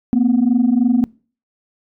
sine tone pair together, 231.3 / 254.5 Hz, A#3 / C4, -13 / -48 cents, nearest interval major second, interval 165 cents, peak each -13 dBFS, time 0.13-1.04 s, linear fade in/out 0 ms, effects noise-tail reverb RT60 0.4 s tail -25 dB re dry + tanh soft clip ceiling -7 dBFS

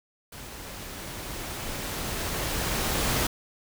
pink noise with level ramp, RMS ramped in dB -42 to -25 dBFS, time 0.32-3.27 s, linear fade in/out 5 ms, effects none

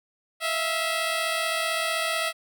10% pulse tone pair together, 650 / 685.7 Hz, E5 / F5, -24 / -32 cents, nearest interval minor second, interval 92 cents, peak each -17 / -23 dBFS, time 0.4-2.33 s, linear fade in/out 50 ms, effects none

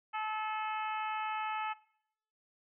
harmonic tone, 432.8 Hz, A4, 29 cents flat, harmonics 2 / 3 / 4 / 5 / 6 / 7, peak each -36 / -39 / -46 / -46 / -45 / -51 dBFS, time 0.13-1.74 s, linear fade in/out 20 ms, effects noise-tail reverb RT60 0.7 s tail -19 dB re dry

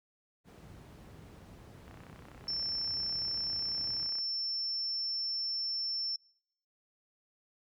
brown noise, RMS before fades -47 dBFS, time 0.44-4.09 s, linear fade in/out 50 ms
click train, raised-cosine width 0.5 ms, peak -37 dBFS, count 75, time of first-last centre 1.88-4.185 s, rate 32.1 Hz
sine tone, 5380 Hz, E8, 34 cents sharp, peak -32 dBFS, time 2.48-6.16 s, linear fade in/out 2 ms
effects noise-tail reverb RT60 0.7 s tail -26 dB re dry + high-pass 80 Hz 12 dB/octave

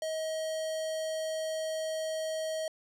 square tone with notch filter, 634 Hz, D#5, 32 cents sharp, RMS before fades -34 dBFS, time 0.02-2.68 s, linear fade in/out 2 ms, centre 1500 Hz, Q 0.98, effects low-pass 10000 Hz 12 dB/octave

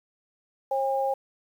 sine tone pair together, 539 / 808.1 Hz, C#5 / G#5, -49 / -48 cents, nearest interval perfect fifth, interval 701 cents, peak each -26 dBFS, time 0.71-1.14 s, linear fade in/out 5 ms, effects 9-bit

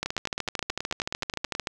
two click trains, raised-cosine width 0.2 ms, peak -11 / -12 dBFS, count 23 / 15, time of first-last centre 0.03-1.672 / 0.06-1.551 s, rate 13.4 / 9.39 Hz, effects none

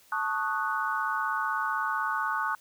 sine chord, D# half-diminished seventh, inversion second, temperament equal, 880 / 1108.7 / 1244.5 / 1480 Hz, A5 / C#6 / D#6 / F#6, 0 / 0 / 0 / 0 cents, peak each -33 / -32 / -33 / -31 dBFS, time 0.12-2.55 s, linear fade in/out 2 ms, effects white hiss -59 dBFS RMS until 2.6 s

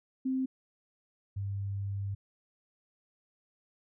sine tone pair in turn, 261.6 / 99.27 Hz, C4 / G2, 0 / +22 cents, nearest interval octave + perfect fourth, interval 1678 cents, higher first, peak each -28 / -32 dBFS, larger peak first, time 0.25-0.46 / 1.36-2.15 s, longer second, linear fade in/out 10 ms, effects none

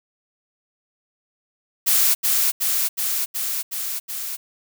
blue noise with echo, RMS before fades -17 dBFS, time 1.86-2.15 s, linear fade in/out 20 ms, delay 370 ms, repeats 6, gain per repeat -2 dB, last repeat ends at 4.37 s, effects none

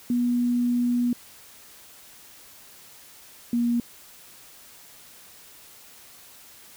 sine tone pair in turn, 242.7 / 237.7 Hz, B3 / A#3, -30 / +34 cents, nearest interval unison, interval 36 cents, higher first, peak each -20 dBFS, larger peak neither, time 0.1-1.13 / 3.53-3.8 s, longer first, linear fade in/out 2 ms, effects white hiss -49 dBFS RMS until 6.76 s

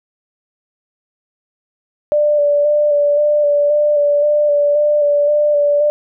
sine tone with vibrato, 587.3 Hz, D5, in tune, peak -10 dBFS, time 2.12-5.9 s, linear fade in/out 0 ms, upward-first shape square, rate 1.9 Hz, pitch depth 19 cents each way, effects none

